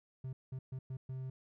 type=tone bursts at uneven times; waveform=triangle; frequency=130.5 Hz; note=C3; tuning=4 cents flat; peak=-37 dBFS; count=5; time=0.24-0.33 / 0.52-0.59 / 0.72-0.79 / 0.9-0.97 / 1.09-1.3 s; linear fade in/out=5 ms; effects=none

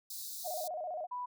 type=high-pass noise; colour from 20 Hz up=white; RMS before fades=-43 dBFS; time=0.1-0.68 s; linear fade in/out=5 ms; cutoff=3700 Hz; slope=96 dB/octave
type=tone with vibrato; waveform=sine; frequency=671 Hz; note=E5; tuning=31 cents sharp; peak=-36 dBFS; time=0.44-1.07 s; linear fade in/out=20 ms; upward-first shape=square; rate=15 Hz; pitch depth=130 cents each way
type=tone; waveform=sine; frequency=987.8 Hz; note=B5; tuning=in tune; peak=-36 dBFS; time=1.11-1.26 s; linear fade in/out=10 ms
effects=none

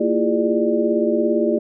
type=tone cluster; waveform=sine; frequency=229.8 / 331.8 / 349.3 / 410.9 / 594 Hz; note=A#3 / E4 / F4 / G#4 / D5; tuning=-25 / +11 / 0 / -18 / +20 cents; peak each=-22 dBFS; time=0-1.59 s; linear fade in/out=10 ms; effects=none

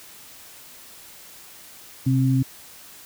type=tone pair together; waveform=sine; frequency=130 / 265.6 Hz; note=C3 / C4; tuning=-11 / +26 cents; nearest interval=octave; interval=1237 cents; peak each=-18 / -21 dBFS; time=2.06-2.43 s; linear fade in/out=10 ms; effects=white hiss -45 dBFS RMS until 3.05 s

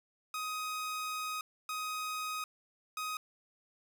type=tone bursts at uneven times; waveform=sawtooth; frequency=1255 Hz; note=D#6; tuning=15 cents sharp; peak=-32 dBFS; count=3; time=0.34-1.41 / 1.69-2.44 / 2.97-3.17 s; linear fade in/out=2 ms; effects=none

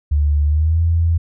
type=tone with pitch glide; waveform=sine; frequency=73.42 to 83.37 Hz; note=D2 to E2; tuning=0 to +20 cents; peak=-12 dBFS; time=0.11-1.18 s; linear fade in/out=10 ms; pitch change=+220 cents; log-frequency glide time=0.45-0.81 s; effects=none

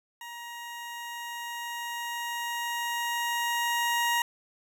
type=tone with level ramp; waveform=20% pulse; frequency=946 Hz; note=A#5; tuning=25 cents sharp; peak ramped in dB=-35 to -19 dBFS; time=0.21-4.22 s; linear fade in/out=2 ms; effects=none

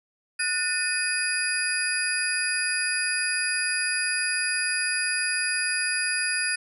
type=tone cluster; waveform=sine; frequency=1465 / 1804 / 2511 / 4862 / 10070 Hz; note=F#6 / A6 / D#7 / D#8 / D#9; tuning=-18 / +43 / +15 / -41 / +20 cents; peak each=-30 dBFS; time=0.39-6.56 s; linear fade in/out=10 ms; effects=none

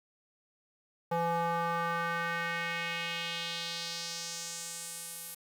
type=tone with band-pass filter sweep; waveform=square; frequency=169 Hz; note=E3; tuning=43 cents sharp; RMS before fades=-35 dBFS; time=1.11-5.35 s; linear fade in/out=10 ms; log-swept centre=740 to 12000 Hz; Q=2.1; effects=9-bit

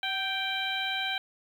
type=harmonic tone with a mistuned harmonic; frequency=784 Hz; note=G5; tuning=in tune; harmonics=1 / 2 / 3 / 4 / 5; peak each=-36 / -34 / -35 / -34 / -36 dBFS; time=0.03-1.18 s; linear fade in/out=2 ms; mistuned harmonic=1; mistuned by=-47 cents; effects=9-bit

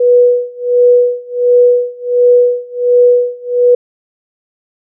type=tone with tremolo; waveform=sine; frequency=489.5 Hz; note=B4; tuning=15 cents flat; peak=-3 dBFS; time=0-3.75 s; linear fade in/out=5 ms; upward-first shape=sine; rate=1.4 Hz; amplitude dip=95%; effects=none

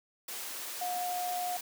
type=tone in noise; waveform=sine; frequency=719 Hz; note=F#5; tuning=50 cents flat; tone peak=-32 dBFS; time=0.81-1.57 s; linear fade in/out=5 ms; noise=white; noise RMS=-40 dBFS; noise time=0.28-1.61 s; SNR=+5 dB; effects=high-pass 300 Hz 12 dB/octave

